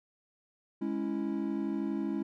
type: chord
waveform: triangle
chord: C# minor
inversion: second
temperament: equal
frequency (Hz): 207.7 / 277.2 / 329.6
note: G#3 / C#4 / E4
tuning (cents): 0 / 0 / 0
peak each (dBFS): -33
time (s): 0.81-2.23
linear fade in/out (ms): 10
effects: none